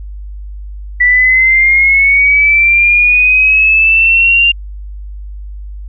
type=linear sweep; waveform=sine; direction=up; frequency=1959 to 2794 Hz; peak=-5 dBFS; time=1-4.52 s; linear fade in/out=10 ms; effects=added 50 Hz sine -23 dBFS peak until 5.88 s